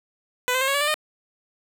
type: tone with pitch steps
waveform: 10% pulse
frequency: 498.7 / 516 / 533.9 / 552.4 / 571.5 / 591.3 / 611.8 Hz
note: B4 / C5 / C5 / C#5 / D5 / D5 / D#5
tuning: +17 / -24 / +35 / -6 / -47 / +12 / -29 cents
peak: -12 dBFS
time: 0.48-0.942 s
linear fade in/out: 0 ms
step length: 66 ms
effects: none